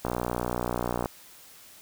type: click train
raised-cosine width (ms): 1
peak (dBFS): -14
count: 62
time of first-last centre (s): 0.05-1.058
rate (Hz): 60.5
effects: white hiss -51 dBFS RMS until 1.81 s